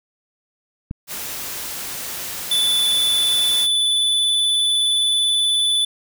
click, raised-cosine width 5 ms, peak -14 dBFS, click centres 0.911 s
white noise, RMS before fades -29 dBFS, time 1.07-3.68 s, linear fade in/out 50 ms
square tone with vibrato, 3484 Hz, A7, 18 cents flat, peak -16 dBFS, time 2.51-5.85 s, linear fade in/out 5 ms, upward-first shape sine, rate 19 Hz, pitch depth 9 cents each way
effects none

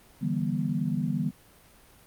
sine chord, E minor seventh, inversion third, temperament equal with one note detuned, 146.83 / 164.81 / 196 / 240.7 Hz, D3 / E3 / G3 / B3, 0 / 0 / 0 / -44 cents, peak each -31 dBFS, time 0.21-1.31 s, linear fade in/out 20 ms, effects pink hiss -56 dBFS RMS until 2.06 s + Opus 32 kbps

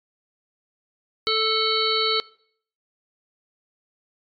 harmonic tone with a mistuned harmonic, 440 Hz, A4, in tune, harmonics 1 / 3 / 5 / 7 / 9 / 10, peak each -25 / -26 / -29 / -28 / -25 / -25 dBFS, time 1.27-2.2 s, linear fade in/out 0 ms, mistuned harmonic 9, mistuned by -18 cents, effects noise-tail reverb RT60 0.6 s tail -22 dB re dry + MP3 96 kbps

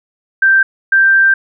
sine tone pair in turn, 1568 / 1573.6 Hz, G6 / G6, 0 / +6 cents, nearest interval unison, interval 6 cents, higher second, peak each -6 dBFS, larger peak neither, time 0.42-0.63 / 0.92-1.34 s, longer second, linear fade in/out 5 ms, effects none

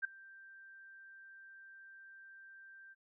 sine tone with ADSR envelope, 1573 Hz, G6, 6 cents sharp, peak -30 dBFS, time 0.02-2.95 s, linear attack 27 ms, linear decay 6 ms, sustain -23 dB, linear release 30 ms, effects none

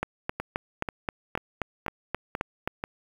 two click trains, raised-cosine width 0.5 ms, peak -12 / -15 dBFS, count 11 / 6, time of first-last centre 0.03-2.676 / 0.4-2.839 s, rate 3.78 / 2.05 Hz, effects 7-bit

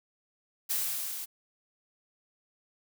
blue noise with level ramp, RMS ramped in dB -29 to -39 dBFS, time 0.69-1.26 s, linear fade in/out 20 ms, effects none

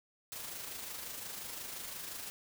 white noise with amplitude modulation, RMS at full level -42 dBFS, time 0.32-2.3 s, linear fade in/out 0 ms, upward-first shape sine, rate 25.7 Hz, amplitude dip 40%, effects none

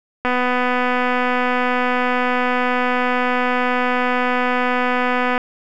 click train, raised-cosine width 0.5 ms, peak -5 dBFS, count 1278, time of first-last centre 0.25-5.379 s, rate 249 Hz, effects none

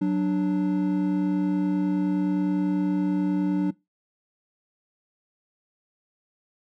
triangle tone pair together, 185 / 294.7 Hz, F#3 / D4, 0 / +6 cents, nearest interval minor sixth, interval 806 cents, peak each -22 / -21 dBFS, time 0.01-3.71 s, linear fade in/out 10 ms, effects noise-tail reverb RT60 0.2 s tail -21 dB re dry

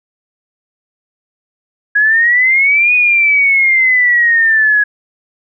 sine exponential two-way sweep, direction up then down, 1661.2 to 2486 to 1667 Hz, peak -7 dBFS, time 1.95-4.84 s, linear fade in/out 10 ms, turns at 2.94 s, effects none

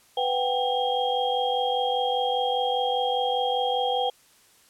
sine tone cluster, 497.8 / 744 / 789 / 3240 Hz, B4 / F#5 / G5 / G#7, +14 / +9 / +11 / -43 cents, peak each -27 / -30 / -26 / -30 dBFS, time 0.17-4.1 s, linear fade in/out 5 ms, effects white hiss -58 dBFS RMS until 4.69 s + low-pass 12000 Hz 12 dB/octave

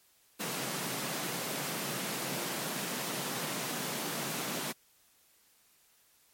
pink high-pass noise, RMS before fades -36 dBFS, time 0.39-4.73 s, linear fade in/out 20 ms, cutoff 130 Hz, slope 96 dB/octave, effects white hiss -66 dBFS RMS until 6.33 s + MP3 64 kbps

